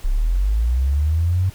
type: linear sweep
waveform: sine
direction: up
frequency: 30.81 to 95.7 Hz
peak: -15 dBFS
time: 0.04-1.5 s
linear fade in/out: 10 ms
effects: pink hiss -45 dBFS RMS until 1.54 s